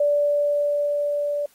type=tone with level ramp; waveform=sine; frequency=582 Hz; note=D5; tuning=16 cents flat; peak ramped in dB=-16 to -22 dBFS; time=0-1.46 s; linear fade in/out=5 ms; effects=white hiss -58 dBFS RMS until 1.54 s + AAC 48 kbps